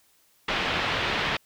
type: low-pass noise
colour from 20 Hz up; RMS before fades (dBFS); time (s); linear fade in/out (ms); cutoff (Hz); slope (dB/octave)
white; -27; 0.48-1.37; 5; 3300; 24
effects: white hiss -63 dBFS RMS until 1.45 s